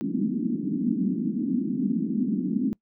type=band-pass noise; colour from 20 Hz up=pink; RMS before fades=-26 dBFS; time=0.01-2.73 s; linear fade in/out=0 ms; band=190 to 290 Hz; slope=48 dB/octave; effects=noise-tail reverb RT60 0.1 s tail -24 dB re dry